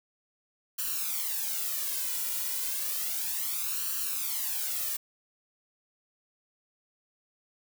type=noise with flanger; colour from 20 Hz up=blue; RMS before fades=-32 dBFS; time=0.78-4.97 s; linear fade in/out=10 ms; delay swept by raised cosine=0.69 to 2.09 ms; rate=0.32 Hz; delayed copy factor=+0.9; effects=none